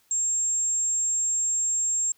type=tone; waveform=sine; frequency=7500 Hz; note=A#8; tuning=10 cents sharp; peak=-21 dBFS; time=0.11-2.12 s; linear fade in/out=2 ms; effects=tanh soft clip ceiling -19 dBFS + white hiss -64 dBFS RMS until 2.17 s